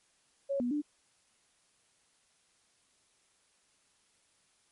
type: tone with pitch steps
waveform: sine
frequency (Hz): 554 / 243.7 / 295.5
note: C#5 / B3 / D4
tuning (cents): -1 / -23 / +11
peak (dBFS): -29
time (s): 0.49-0.82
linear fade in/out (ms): 20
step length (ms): 110
effects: white hiss -70 dBFS RMS until 4.71 s + MP3 48 kbps